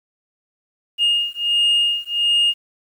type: beating tone pair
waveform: sine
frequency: 2841 / 2842.4 Hz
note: F7 / F7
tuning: +29 / +30 cents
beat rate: 1.4 Hz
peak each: -17 dBFS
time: 0.98-2.54 s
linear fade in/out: 50 ms
effects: tanh soft clip ceiling -11 dBFS + 8-bit